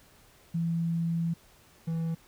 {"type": "tone pair in turn", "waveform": ["sine", "triangle"], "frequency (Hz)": [167.1, 164.13], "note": ["E3", "E3"], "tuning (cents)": [24, -7], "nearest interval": "unison", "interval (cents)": 31, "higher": "first", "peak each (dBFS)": -26, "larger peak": "neither", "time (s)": [[0.54, 1.34], [1.87, 2.15]], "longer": "first", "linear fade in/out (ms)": 10, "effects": ["pink hiss -59 dBFS RMS until 2.27 s"]}